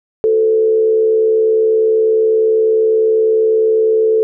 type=tone with frequency modulation; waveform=sine; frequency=440 Hz; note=A4; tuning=in tune; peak=-9 dBFS; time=0.24-4.23 s; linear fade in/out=0 ms; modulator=71.7 Hz; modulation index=0.39; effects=none